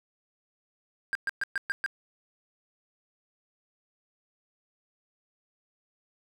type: tone bursts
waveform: triangle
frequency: 1599 Hz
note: G6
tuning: 34 cents sharp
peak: -24 dBFS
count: 6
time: 1.13-1.862 s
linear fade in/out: 0 ms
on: 22 ms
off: 120 ms
effects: none